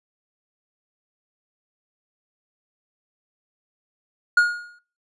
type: tone with exponential decay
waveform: triangle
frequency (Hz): 1434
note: F6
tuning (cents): +45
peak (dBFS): -8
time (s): 4.37-4.79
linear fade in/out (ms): 5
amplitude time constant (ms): 90
effects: noise-tail reverb RT60 0.4 s tail -22 dB re dry + resampled to 24000 Hz